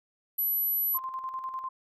sine tone, 11810 Hz, F#9, 4 cents flat, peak -25 dBFS, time 0.38-0.98 s, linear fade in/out 10 ms
sine tone with tremolo, 1046.5 Hz, C6, in tune, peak -31 dBFS, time 0.94-1.69 s, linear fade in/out 10 ms, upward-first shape square, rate 10 Hz, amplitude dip 50%
effects none

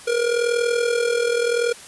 square tone with amplitude modulation, 474.7 Hz, A#4, 31 cents sharp, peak -16 dBFS, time 0.07-1.73 s, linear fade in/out 10 ms, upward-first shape sine, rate 40.8 Hz, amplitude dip 65%, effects white hiss -41 dBFS RMS until 1.87 s + resampled to 24000 Hz

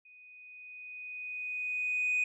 sine tone with level ramp, 2489 Hz, D#7, in tune, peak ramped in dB -54 to -24 dBFS, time 0.05-2.24 s, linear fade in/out 5 ms, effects tanh soft clip ceiling -24 dBFS

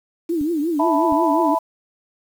sine tone with vibrato, 315.9 Hz, D#4, 26 cents sharp, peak -18 dBFS, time 0.29-1.55 s, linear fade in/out 10 ms, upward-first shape triangle, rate 5.6 Hz, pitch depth 200 cents each way
clicks, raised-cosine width 5 ms, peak -24 dBFS, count 2, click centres 0.412 / 1.123 s
sine chord, E suspended fourth, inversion none, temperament equal, 659.3 / 880 / 987.8 Hz, E5 / A5 / B5, 0 / 0 / 0 cents, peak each -21 / -22 / -20 dBFS, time 0.79-1.59 s, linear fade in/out 10 ms
effects 7-bit

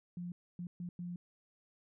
sine tone bursts at uneven times, 175.8 Hz, F3, 12 cents sharp, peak -39 dBFS, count 4, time 0.17-0.32 / 0.59-0.67 / 0.8-0.89 / 0.99-1.16 s, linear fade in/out 2 ms, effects none

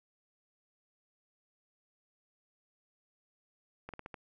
slowing click train, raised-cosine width 0.5 ms, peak -28 dBFS, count 5, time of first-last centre 3.89-4.142 s, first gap 47 ms, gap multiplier 1.2, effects none

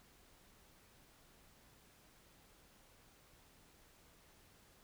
silence, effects pink hiss -66 dBFS RMS until 4.83 s

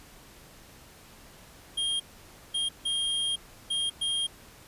square tone bursts at uneven times, 3225 Hz, G7, 48 cents sharp, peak -27 dBFS, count 5, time 1.77-2 / 2.54-2.69 / 2.85-3.36 / 3.7-3.9 / 4.01-4.27 s, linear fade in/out 10 ms, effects pink hiss -52 dBFS RMS until 4.67 s + resampled to 32000 Hz

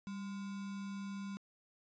sine tone with sample-and-hold, 197.2 Hz, G3, 11 cents sharp, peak -40 dBFS, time 0.07-1.37 s, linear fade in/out 0 ms, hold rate 1225 Hz, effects resampled to 16000 Hz

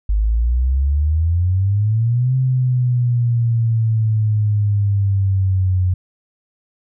sine exponential two-way sweep, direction up then down, 50.3 to 130.81 to 90.6 Hz, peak -13 dBFS, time 0.09-5.94 s, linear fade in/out 5 ms, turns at 2.35 s, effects none

